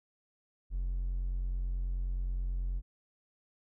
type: tone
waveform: triangle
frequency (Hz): 44.69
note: F1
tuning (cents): +41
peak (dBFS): -28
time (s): 0.7-2.82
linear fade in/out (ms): 50
effects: tanh soft clip ceiling -25 dBFS